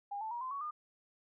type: tone with pitch steps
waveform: sine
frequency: 810 / 878.2 / 952.2 / 1032.4 / 1119.3 / 1213.6 Hz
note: G#5 / A5 / A#5 / C6 / C#6 / D#6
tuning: -43 / -4 / +37 / -23 / +16 / -44 cents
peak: -37 dBFS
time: 0.11-0.71 s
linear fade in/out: 10 ms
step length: 100 ms
effects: none